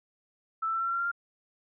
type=tone with pitch steps; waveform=sine; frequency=1318.5 / 1329.2 / 1340 / 1350.9 / 1361.8 / 1372.9 / 1384.1 / 1395.3 Hz; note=E6 / E6 / E6 / E6 / F6 / F6 / F6 / F6; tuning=0 / +14 / +28 / +42 / -44 / -30 / -16 / -2 cents; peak=-27 dBFS; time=0.62-1.116 s; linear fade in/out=10 ms; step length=62 ms; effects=none